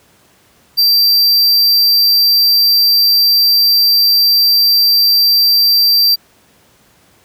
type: tone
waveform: square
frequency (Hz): 4699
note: D8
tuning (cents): 0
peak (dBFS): -8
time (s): 0.77-6.16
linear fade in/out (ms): 20
effects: pink hiss -50 dBFS RMS until 7.24 s + high-pass 80 Hz 12 dB/octave